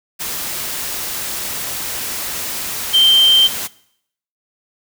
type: tone in noise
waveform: sine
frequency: 3136 Hz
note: G7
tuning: in tune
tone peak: -8 dBFS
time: 2.93-3.48 s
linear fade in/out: 20 ms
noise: white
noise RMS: -24 dBFS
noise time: 0.19-3.68 s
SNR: +13 dB
effects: noise-tail reverb RT60 0.7 s tail -20 dB re dry